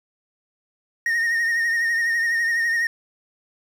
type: tone with vibrato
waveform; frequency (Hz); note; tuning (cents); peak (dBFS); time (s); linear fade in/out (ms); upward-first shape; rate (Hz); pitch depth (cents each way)
triangle; 1852; A#6; -12; -17; 1.06-2.87; 2; sine; 12; 38
effects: 8-bit